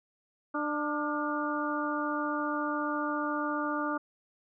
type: harmonic tone with a mistuned harmonic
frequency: 297.6 Hz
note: D4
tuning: 23 cents sharp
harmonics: 1 / 2 / 3 / 4 / 5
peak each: -33 / -37 / -38 / -34 / -37 dBFS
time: 0.54-3.98 s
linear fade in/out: 10 ms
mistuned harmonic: 5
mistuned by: -68 cents
effects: none